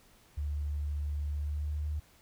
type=tone with pitch glide; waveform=sine; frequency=73.3 to 75.23 Hz; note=D2 to D2; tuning=-3 to +42 cents; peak=-31 dBFS; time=0.37-2 s; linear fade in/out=10 ms; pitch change=+45 cents; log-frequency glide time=1.34-1.88 s; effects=pink hiss -62 dBFS RMS until 2.21 s

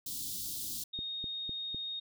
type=band-stop noise; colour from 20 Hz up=white; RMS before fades=-39 dBFS; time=0.06-0.84 s; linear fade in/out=5 ms; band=320 to 3400 Hz; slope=48 dB/octave
type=tone; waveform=sine; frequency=3713 Hz; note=A#7; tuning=8 cents flat; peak=-36 dBFS; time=0.93-2 s; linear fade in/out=10 ms
type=click train; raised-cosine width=3 ms; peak=-31 dBFS; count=4; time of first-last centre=0.99-1.746 s; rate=3.97 Hz
effects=none

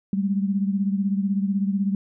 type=beating tone pair; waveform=sine; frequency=195.1 / 211.1 Hz; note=G3 / G#3; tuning=-8 / +29 cents; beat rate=16 Hz; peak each=-21 / -27 dBFS; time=0.13-1.95 s; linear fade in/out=2 ms; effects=none

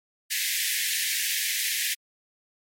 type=high-pass noise; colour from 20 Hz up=pink; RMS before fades=-27 dBFS; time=0.3-1.95 s; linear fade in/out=20 ms; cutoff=1700 Hz; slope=96 dB/octave; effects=MP3 64 kbps

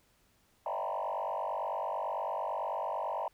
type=tone with frequency modulation; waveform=sine; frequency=784 Hz; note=G5; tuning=in tune; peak=-31 dBFS; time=0.66-3.28 s; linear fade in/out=2 ms; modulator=49 Hz; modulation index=4.4; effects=tanh soft clip ceiling -28 dBFS + pink hiss -69 dBFS RMS until 3.33 s

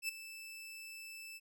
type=tone with ADSR envelope; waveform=sawtooth; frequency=2637 Hz; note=E7; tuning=in tune; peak=-30 dBFS; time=0.02-1.4 s; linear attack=68 ms; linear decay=8 ms; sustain=-14 dB; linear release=36 ms; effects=none

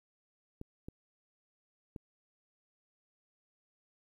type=clicks; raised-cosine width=3 ms; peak=-30 dBFS; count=3; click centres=0.614 / 0.885 / 1.962 s; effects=11-bit

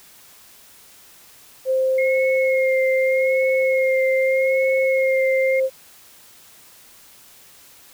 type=tone with pitch glide; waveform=sine; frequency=523.3 to 526.9 Hz; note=C5 to C5; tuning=0 to +12 cents; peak=-16 dBFS; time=1.65-5.7 s; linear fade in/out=50 ms; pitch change=+12 cents; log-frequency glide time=3.9-4.38 s
type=tone with vibrato; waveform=sine; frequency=2144 Hz; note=C7; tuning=42 cents sharp; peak=-23 dBFS; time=1.98-5.6 s; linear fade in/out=5 ms; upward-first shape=sine; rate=0.82 Hz; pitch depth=41 cents each way
effects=white hiss -48 dBFS RMS until 7.93 s

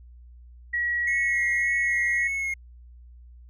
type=tone; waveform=sine; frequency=1917 Hz; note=A#6; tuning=48 cents sharp; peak=-23 dBFS; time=0.73-2.28 s; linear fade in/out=10 ms
type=tone with vibrato; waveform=triangle; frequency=2166 Hz; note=C#7; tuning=41 cents flat; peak=-24 dBFS; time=1.07-2.54 s; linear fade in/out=5 ms; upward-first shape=sine; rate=1.8 Hz; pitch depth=24 cents each way
effects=added 60 Hz sine -45 dBFS peak until 3.49 s

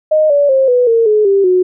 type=tone with pitch steps; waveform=sine; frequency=619 / 574.2 / 532.7 / 494.1 / 458.4 / 425.2 / 394.5 / 365.9 Hz; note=D#5 / D5 / C5 / B4 / A#4 / G#4 / G4 / F#4; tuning=-9 / -39 / +31 / +1 / -29 / +41 / +11 / -19 cents; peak=-7 dBFS; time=0.11-1.63 s; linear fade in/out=10 ms; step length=190 ms; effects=none

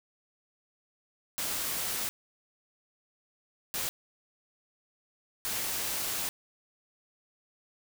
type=noise bursts at uneven times; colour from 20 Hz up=white; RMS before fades=-33 dBFS; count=3; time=1.38-2.09 / 3.74-3.89 / 5.45-6.29 s; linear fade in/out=0 ms; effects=none

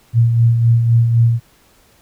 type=tone with tremolo; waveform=sine; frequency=116.54 Hz; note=A#2; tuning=in tune; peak=-7 dBFS; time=0.13-1.4 s; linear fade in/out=50 ms; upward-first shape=sine; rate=3.9 Hz; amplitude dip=45%; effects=pink hiss -52 dBFS RMS until 2.01 s

